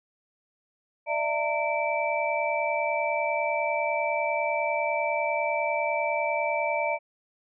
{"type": "tone cluster", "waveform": "sine", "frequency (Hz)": [595, 665, 912, 2321], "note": ["D5", "E5", "A#5", "D7"], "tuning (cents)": [22, 15, -38, -21], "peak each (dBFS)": [-29, -30, -30, -30], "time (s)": [1.06, 6.99], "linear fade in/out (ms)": 50, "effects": []}